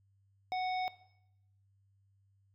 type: harmonic tone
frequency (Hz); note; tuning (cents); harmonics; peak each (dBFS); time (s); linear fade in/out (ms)
740; F#5; 0; 1 / 3 / 5 / 7; -32 / -43 / -49 / -50; 0.52-0.88; 0
effects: noise-tail reverb RT60 0.8 s tail -17 dB re dry + added 98 Hz sine -67 dBFS peak until 2.54 s